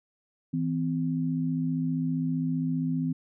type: tone pair together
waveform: sine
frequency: 162.1 / 257.3 Hz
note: E3 / C4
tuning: -29 / -29 cents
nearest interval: minor sixth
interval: 800 cents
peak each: -28 dBFS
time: 0.53-3.13 s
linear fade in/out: 10 ms
effects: none